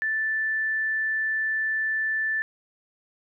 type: tone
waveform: sine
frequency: 1760 Hz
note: A6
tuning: in tune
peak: -23 dBFS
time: 0.02-2.42 s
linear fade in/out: 0 ms
effects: none